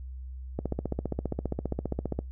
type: click train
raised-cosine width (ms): 2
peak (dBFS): -16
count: 25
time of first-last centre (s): 0.59-2.19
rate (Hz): 15
effects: noise-tail reverb RT60 0.2 s tail -26 dB re dry + added 64 Hz sine -37 dBFS peak until 2.31 s